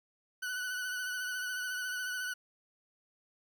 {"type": "tone with vibrato", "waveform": "40% pulse", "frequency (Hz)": 1490, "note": "F#6", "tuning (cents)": 12, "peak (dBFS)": -34, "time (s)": [0.42, 2.34], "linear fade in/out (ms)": 10, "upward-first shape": "triangle", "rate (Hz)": 14, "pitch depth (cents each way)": 38, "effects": ["11-bit"]}